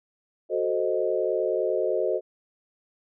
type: chord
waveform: sine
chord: F# diminished seventh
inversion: none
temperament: equal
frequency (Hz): 370 / 440 / 523.3 / 622.3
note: F#4 / A4 / C5 / Eb5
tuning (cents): 0 / 0 / 0 / 0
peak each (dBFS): -28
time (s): 0.49-2.21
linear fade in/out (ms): 50
effects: none